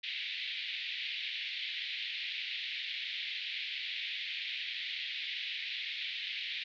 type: band-pass noise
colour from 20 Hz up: white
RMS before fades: -39 dBFS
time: 0.03-6.64 s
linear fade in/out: 10 ms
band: 2000 to 3900 Hz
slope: 48 dB/octave
effects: none